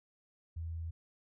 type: tone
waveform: sine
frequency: 82.41 Hz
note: E2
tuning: in tune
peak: -37 dBFS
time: 0.56-0.91 s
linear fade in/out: 10 ms
effects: none